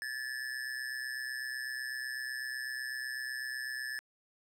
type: tone with amplitude modulation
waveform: square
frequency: 1736 Hz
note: A6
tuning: 24 cents flat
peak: -34 dBFS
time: 0.02-3.99 s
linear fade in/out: 0 ms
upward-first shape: sine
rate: 128 Hz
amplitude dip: 70%
effects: low-pass 12000 Hz 12 dB/octave